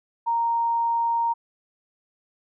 sine tone, 930 Hz, A#5, 4 cents flat, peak -20 dBFS, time 0.26-1.34 s, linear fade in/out 20 ms, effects none

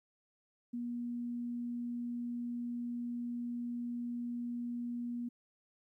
sine tone, 240 Hz, B3, 49 cents flat, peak -36 dBFS, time 0.73-5.29 s, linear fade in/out 10 ms, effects 13-bit

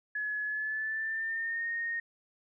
sine tone with pitch glide, 1699 to 1852.8 Hz, G#6 to A#6, +39 to -11 cents, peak -31 dBFS, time 0.15-2 s, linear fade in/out 5 ms, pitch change +150 cents, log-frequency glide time 0.44-1.68 s, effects none

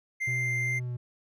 triangle tone, 2093 Hz, C7, in tune, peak -26 dBFS, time 0.2-0.8 s, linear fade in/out 20 ms
triangle tone with vibrato, 123.47 Hz, B2, in tune, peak -29 dBFS, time 0.27-0.97 s, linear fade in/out 10 ms, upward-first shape sine, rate 2.5 Hz, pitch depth 23 cents each way
effects none

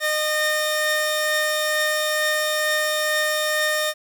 sawtooth tone pair together, 611.4 / 1832 Hz, D#5 / A#6, -30 / -31 cents, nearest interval octave + perfect fifth, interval 1899 cents, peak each -19 dBFS, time 0-3.94 s, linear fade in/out 50 ms, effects 9-bit

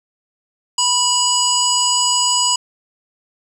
harmonic tone with a mistuned harmonic, 986 Hz, B5, 3 cents flat, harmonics 1 / 3 / 5 / 7 / 8, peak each -20 / -20 / -20 / -20 / -20 dBFS, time 0.78-2.56 s, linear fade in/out 5 ms, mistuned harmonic 3, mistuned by -19 cents, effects 7-bit

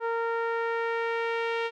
sawtooth tone with low-pass filter sweep, 461 Hz, A#4, 19 cents flat, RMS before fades -29 dBFS, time 0-1.71 s, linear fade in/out 50 ms, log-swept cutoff 1300 to 2800 Hz, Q 1.7, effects none

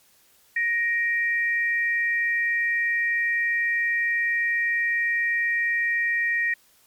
sine tone pair together, 1872.2 / 2349 Hz, A#6 / D7, +7 / 0 cents, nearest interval major third, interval 393 cents, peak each -21 / -30 dBFS, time 0.56-6.54 s, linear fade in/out 5 ms, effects white hiss -59 dBFS RMS until 6.86 s + MP3 96 kbps

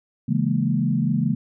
sine chord, A# half-diminished seventh, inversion first, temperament equal, 138.59 / 164.81 / 207.7 / 233.1 Hz, C#3 / E3 / G#3 / A#3, 0 / 0 / 0 / 0 cents, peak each -24 dBFS, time 0.28-1.35 s, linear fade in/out 10 ms, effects none

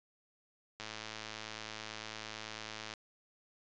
click train, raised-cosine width 0.2 ms, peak -25 dBFS, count 234, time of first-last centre 0.8-2.938 s, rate 109 Hz, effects resampled to 16000 Hz

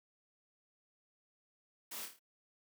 white noise with echo, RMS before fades -45 dBFS, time 1.91-2.06 s, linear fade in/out 10 ms, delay 27 ms, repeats 5, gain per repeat -5 dB, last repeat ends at 2.195 s, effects high-pass 200 Hz 12 dB/octave

